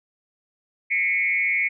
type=tone with frequency modulation; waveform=sine; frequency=2200 Hz; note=C#7; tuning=14 cents flat; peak=-19 dBFS; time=0.9-1.69 s; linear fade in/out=20 ms; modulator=174 Hz; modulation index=0.86; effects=none